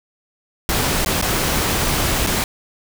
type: noise with dropouts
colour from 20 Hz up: pink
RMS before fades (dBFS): -19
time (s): 0.69-2.44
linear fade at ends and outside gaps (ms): 1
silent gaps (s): 1.048-1.06 / 1.214-1.224 / 2.265-2.27
effects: none